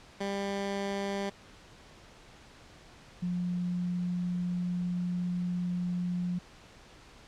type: tone pair in turn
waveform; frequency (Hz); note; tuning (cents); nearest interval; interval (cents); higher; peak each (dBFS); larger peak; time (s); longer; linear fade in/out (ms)
15% pulse / sine; 198.6 / 177.65; G3 / F3; +23 / +30; major second; 193; first; -25 / -29; first; 0.2-1.3 / 3.22-6.39; second; 10
effects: pink hiss -54 dBFS RMS until 7.27 s + low-pass 6000 Hz 12 dB/octave